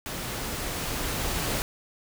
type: noise with level ramp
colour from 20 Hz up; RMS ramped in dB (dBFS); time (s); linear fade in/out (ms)
pink; -34 to -28; 0.06-1.62; 0
effects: none